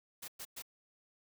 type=noise bursts; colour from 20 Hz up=white; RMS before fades=-45 dBFS; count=3; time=0.22-0.623 s; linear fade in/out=10 ms; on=61 ms; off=110 ms; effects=none